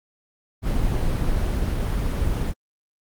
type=noise; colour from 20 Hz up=brown; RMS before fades=-22 dBFS; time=0.62-2.54 s; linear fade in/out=50 ms; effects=Opus 24 kbps